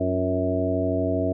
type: harmonic tone with a mistuned harmonic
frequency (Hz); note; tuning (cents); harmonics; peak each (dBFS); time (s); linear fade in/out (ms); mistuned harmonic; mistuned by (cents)
92.5; F#2; 0; 1 / 2 / 3 / 4 / 5 / 6 / 7; -28 / -34 / -26 / -31 / -31 / -34 / -26; 0-1.33; 10; 4; -68
effects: none